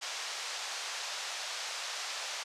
white band-pass noise, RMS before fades -39 dBFS, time 0.01-2.44 s, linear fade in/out 20 ms, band 570 to 6400 Hz, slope 24 dB/octave, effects resampled to 32000 Hz

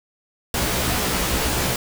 pink noise with comb filter, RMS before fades -22 dBFS, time 0.54-1.76 s, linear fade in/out 2 ms, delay 16 ms, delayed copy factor +0.95, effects none

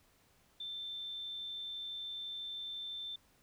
sine tone, 3554 Hz, A7, 17 cents sharp, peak -40 dBFS, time 0.6-3.16 s, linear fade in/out 5 ms, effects pink hiss -69 dBFS RMS until 3.42 s

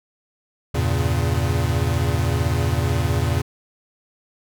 square chord, E diminished seventh, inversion none, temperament equal, 82.41 / 98 / 116.54 / 138.59 Hz, E2 / G2 / Bb2 / Db3, 0 / 0 / 0 / 0 cents, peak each -23 / -27 / -24 / -26 dBFS, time 0.74-3.42 s, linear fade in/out 10 ms, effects none

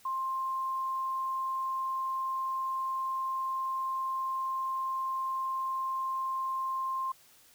sine tone, 1055 Hz, C6, 14 cents sharp, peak -30 dBFS, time 0.05-7.12 s, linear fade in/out 5 ms, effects white hiss -60 dBFS RMS until 7.54 s

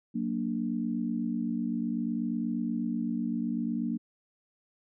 sine chord, Gb augmented, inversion none, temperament equal, 185 / 233.1 / 293.7 Hz, Gb3 / Bb3 / D4, 0 / 0 / 0 cents, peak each -35 / -30 / -35 dBFS, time 0.14-3.98 s, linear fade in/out 20 ms, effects none

